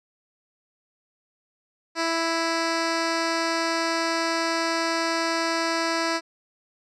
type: tone with low-pass filter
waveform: 10% pulse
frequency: 330 Hz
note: E4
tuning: 2 cents sharp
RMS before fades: -25 dBFS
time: 1.95-6.21 s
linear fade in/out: 50 ms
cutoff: 5700 Hz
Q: 1.7
effects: none